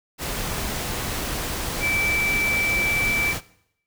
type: tone in noise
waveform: sine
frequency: 2322 Hz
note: D7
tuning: 20 cents flat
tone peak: -20 dBFS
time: 1.8-3.35 s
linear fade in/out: 50 ms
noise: pink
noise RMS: -28 dBFS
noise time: 0.18-3.41 s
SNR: +5 dB
effects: noise-tail reverb RT60 0.7 s tail -19 dB re dry